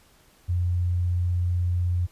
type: tone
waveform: sine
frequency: 88.4 Hz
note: F2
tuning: 22 cents sharp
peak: -21 dBFS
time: 0.48-2.07 s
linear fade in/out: 20 ms
effects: pink hiss -58 dBFS RMS until 2.11 s + resampled to 32000 Hz